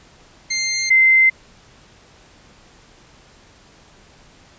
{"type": "tone pair in turn", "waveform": ["10% pulse", "sine"], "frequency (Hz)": [2099, 2075], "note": ["C7", "C7"], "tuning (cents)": [5, -15], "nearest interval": "unison", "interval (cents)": 20, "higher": "first", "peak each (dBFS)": [-8, -9], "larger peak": "first", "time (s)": [[0.5, 0.9], [0.9, 1.3]], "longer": "neither", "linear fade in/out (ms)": 10, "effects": ["pink hiss -49 dBFS RMS until 4.58 s", "resampled to 16000 Hz"]}